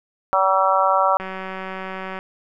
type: harmonic tone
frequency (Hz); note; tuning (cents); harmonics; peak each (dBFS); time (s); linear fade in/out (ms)
190.9; G3; -46; 3 / 4 / 5 / 6 / 7; -21 / -21 / -21 / -21 / -21; 0.33-1.17; 0
type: click train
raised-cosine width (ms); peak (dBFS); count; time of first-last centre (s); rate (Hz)
0.5; -16; 188; 1.2-2.189; 189
effects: none